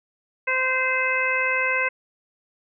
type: harmonic tone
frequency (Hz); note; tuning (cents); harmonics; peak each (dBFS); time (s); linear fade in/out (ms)
517; C5; -21; 1 / 2 / 3 / 4 / 5; -29 / -29 / -26 / -24 / -26; 0.47-1.89; 10
effects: none